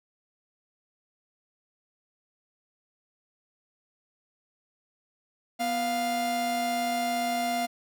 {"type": "tone pair together", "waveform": "45% pulse", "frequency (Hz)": [245.3, 698.5], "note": ["B3", "F5"], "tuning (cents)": [-12, 0], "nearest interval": "octave + tritone", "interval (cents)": 1812, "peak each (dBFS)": [-33, -27], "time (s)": [5.59, 7.67], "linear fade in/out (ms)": 20, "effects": []}